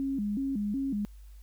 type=tone with vibrato; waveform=sine; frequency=236.9 Hz; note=A#3; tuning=28 cents sharp; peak=-28 dBFS; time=0-1.05 s; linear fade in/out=0 ms; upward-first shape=square; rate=2.7 Hz; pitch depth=240 cents each way; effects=added 50 Hz sine -46 dBFS peak until 1.42 s + white hiss -66 dBFS RMS until 1.42 s